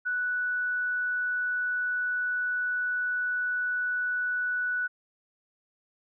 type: tone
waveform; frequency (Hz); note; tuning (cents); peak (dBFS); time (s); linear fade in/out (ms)
sine; 1480; F#6; 0; -26; 0.05-4.88; 20
effects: none